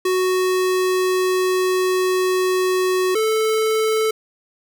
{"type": "tone pair in turn", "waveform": "square", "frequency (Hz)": [370, 438.4], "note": ["F#4", "A4"], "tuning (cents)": [0, -6], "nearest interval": "minor third", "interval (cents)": 294, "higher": "second", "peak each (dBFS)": -17, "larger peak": "neither", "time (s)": [[0.05, 3.15], [3.15, 4.11]], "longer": "first", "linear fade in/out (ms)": 5, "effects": []}